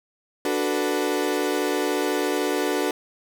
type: chord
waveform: 35% pulse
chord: B minor seventh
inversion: first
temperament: equal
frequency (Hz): 293.7 / 370 / 440 / 493.9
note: D4 / F#4 / A4 / B4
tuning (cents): 0 / 0 / 0 / 0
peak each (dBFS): -25 / -25 / -26 / -28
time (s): 0.45-2.91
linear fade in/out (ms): 2
effects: none